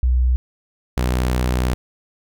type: tone pair in turn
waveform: sine / sawtooth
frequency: 62.3 / 62.3 Hz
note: B1 / B1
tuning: +16 / +16 cents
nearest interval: unison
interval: 0 cents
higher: neither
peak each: -13 / -13 dBFS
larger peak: neither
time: 0.03-0.36 / 0.97-1.74 s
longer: second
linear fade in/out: 0 ms
effects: none